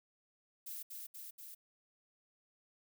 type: noise with echo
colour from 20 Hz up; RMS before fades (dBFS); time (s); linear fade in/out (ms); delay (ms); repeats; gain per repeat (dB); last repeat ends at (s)
violet; -45; 0.66-0.83; 10; 240; 3; -2; 1.55
effects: none